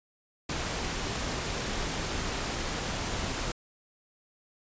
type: noise with amplitude modulation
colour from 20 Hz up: pink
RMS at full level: -31 dBFS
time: 0.49-3.52 s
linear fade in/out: 5 ms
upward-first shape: sine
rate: 293 Hz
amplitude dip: 30%
effects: resampled to 16000 Hz